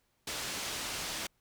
white low-pass noise, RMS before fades -38 dBFS, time 0.27-1.27 s, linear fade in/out 5 ms, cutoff 6500 Hz, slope 12 dB/octave, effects pink hiss -75 dBFS RMS until 1.4 s

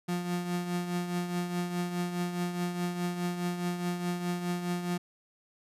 35% pulse tone with tremolo, 176.5 Hz, F3, 19 cents sharp, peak -26 dBFS, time 0.08-4.98 s, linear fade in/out 10 ms, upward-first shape triangle, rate 4.8 Hz, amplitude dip 60%, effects resampled to 32000 Hz

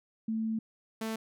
sine / sawtooth tone pair in turn, 221.9 / 221.9 Hz, A3 / A3, +15 / +15 cents, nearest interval unison, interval 0 cents, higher neither, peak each -29 / -29 dBFS, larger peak neither, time 0.28-0.59 / 1.01-1.16 s, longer first, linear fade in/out 5 ms, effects none

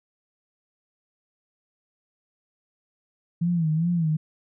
sine tone with vibrato, 164.81 Hz, E3, in tune, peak -20 dBFS, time 3.41-4.17 s, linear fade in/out 10 ms, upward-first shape sine, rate 2.5 Hz, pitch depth 110 cents each way, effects none

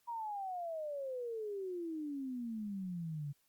sine exponential sweep, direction down, 961 to 140 Hz, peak -38 dBFS, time 0.07-3.33 s, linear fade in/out 20 ms, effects white hiss -75 dBFS RMS until 3.48 s + Opus 48 kbps

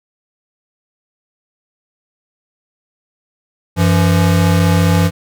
square tone pair together, 94.41 / 169.1 Hz, F#2 / E3, +35 / +44 cents, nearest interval minor seventh, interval 1009 cents, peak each -13 dBFS, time 3.76-5.11 s, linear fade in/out 50 ms, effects none

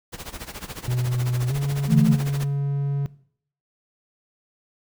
pink noise with tremolo, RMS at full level -33 dBFS, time 0.12-2.45 s, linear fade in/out 20 ms, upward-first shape sine, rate 14 Hz, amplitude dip 85%
triangle tone with pitch glide, 123.9 to 140.69 Hz, B2 to C#3, +6 to +26 cents, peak -19 dBFS, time 0.88-3.06 s, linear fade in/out 0 ms, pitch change +220 cents, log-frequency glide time 1.48-1.54 s
sine chord, D suspended second, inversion none, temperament equal, 146.83 / 164.81 / 220 Hz, D3 / E3 / A3, 0 / 0 / 0 cents, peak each -19 dBFS, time 1.87-2.17 s, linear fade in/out 50 ms
effects noise-tail reverb RT60 0.6 s tail -19 dB re dry

